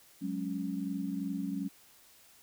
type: chord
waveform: sine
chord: F# suspended second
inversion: none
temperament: equal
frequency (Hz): 185 / 207.7 / 277.2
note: F#3 / G#3 / C#4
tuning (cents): 0 / 0 / 0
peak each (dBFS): -37 / -38 / -36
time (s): 0.21-1.69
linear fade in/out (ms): 20
effects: white hiss -60 dBFS RMS until 2.42 s